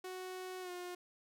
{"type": "tone with pitch glide", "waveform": "sawtooth", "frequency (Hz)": [370, 357.2], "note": ["F#4", "F4"], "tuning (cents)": [0, 39], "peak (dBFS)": -39, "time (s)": [0.04, 0.95], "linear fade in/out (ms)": 5, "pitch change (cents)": -61, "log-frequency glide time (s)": [0.61, 0.71], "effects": []}